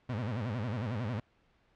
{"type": "tone with vibrato", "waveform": "30% pulse", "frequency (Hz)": 113.5, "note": "A#2", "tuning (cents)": -46, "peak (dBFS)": -30, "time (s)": [0.09, 1.2], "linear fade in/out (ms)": 5, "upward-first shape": "sine", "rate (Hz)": 11, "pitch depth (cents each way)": 220, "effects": ["pink hiss -69 dBFS RMS until 1.75 s", "low-pass 3000 Hz 12 dB/octave"]}